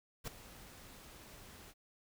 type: noise with ADSR envelope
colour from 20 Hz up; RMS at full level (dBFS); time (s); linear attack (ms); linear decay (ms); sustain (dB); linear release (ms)
pink; -40; 0.24-1.74; 34; 8; -15; 43
effects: none